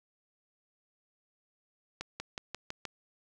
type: accelerating click train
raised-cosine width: 0.2 ms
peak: -20 dBFS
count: 6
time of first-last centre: 2.01-2.853 s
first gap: 190 ms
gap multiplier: 0.94
effects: none